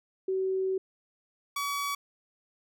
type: tone pair in turn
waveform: sine / sawtooth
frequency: 379.3 / 1136.6 Hz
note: F#4 / C#6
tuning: +43 / +43 cents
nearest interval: octave + perfect fifth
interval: 1900 cents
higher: second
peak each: -26 dBFS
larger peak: neither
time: 0.28-0.78 / 1.56-1.95 s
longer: first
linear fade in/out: 5 ms
effects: none